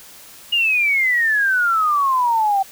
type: exponential sweep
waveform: sine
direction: down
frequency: 2879 to 765 Hz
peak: -14 dBFS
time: 0.52-2.63 s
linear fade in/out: 10 ms
effects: white hiss -42 dBFS RMS until 2.71 s